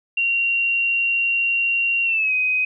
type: tone with pitch glide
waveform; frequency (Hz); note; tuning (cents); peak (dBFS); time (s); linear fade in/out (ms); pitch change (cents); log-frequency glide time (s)
sine; 2756 to 2513; F7 to D#7; -24 to +17; -17; 0.17-2.65; 5; -159; 2.04-2.33
effects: none